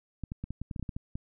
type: clicks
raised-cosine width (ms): 5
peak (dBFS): -23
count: 12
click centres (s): 0.237 / 0.319 / 0.44 / 0.506 / 0.616 / 0.712 / 0.762 / 0.796 / 0.827 / 0.892 / 0.965 / 1.155
effects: none